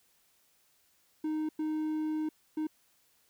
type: tone bursts at uneven times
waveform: triangle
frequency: 310 Hz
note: D#4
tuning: 6 cents flat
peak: -28 dBFS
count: 3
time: 1.24-1.49 / 1.59-2.29 / 2.57-2.67 s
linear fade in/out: 5 ms
effects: white hiss -69 dBFS RMS until 3.29 s